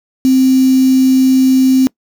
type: tone with quantisation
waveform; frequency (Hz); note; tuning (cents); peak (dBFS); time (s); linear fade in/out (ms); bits
sine; 261.6; C4; 0; -6; 0.25-1.87; 0; 4
effects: noise-tail reverb RT60 0.1 s tail -24 dB re dry